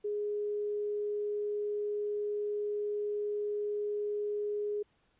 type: tone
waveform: sine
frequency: 415.3 Hz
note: G#4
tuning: in tune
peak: -31 dBFS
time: 0.04-4.83 s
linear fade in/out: 10 ms
effects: pink hiss -72 dBFS RMS until 5.19 s + resampled to 8000 Hz